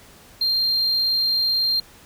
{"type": "tone", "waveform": "triangle", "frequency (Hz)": 4186, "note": "C8", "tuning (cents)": 0, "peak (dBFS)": -16, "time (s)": [0.41, 1.8], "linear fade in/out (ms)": 5, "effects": ["tanh soft clip ceiling -12 dBFS", "pink hiss -48 dBFS RMS until 2.05 s"]}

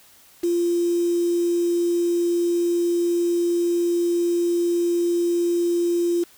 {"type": "tone with quantisation", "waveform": "sine", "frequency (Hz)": 345.3, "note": "F4", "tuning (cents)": -20, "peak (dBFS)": -18, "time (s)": [0.43, 6.24], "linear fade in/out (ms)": 10, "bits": 6, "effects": ["white hiss -52 dBFS RMS until 6.37 s"]}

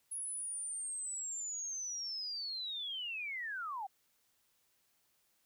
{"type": "linear sweep", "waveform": "sine", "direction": "down", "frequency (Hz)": [10548, 740], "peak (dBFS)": -38, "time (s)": [0.11, 3.87], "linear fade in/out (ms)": 10, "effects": ["white hiss -75 dBFS RMS until 5.45 s"]}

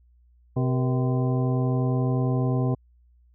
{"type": "harmonic tone with a mistuned harmonic", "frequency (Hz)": 128.5, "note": "C3", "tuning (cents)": -31, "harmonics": [1, 2, 3, 4, 5, 6, 8], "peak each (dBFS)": [-22, -28, -32, -34, -36, -38, -40], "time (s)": [0.56, 2.75], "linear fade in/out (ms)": 10, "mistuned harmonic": 4, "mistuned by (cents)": -130, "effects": ["added 60 Hz sine -55 dBFS peak until 3.34 s"]}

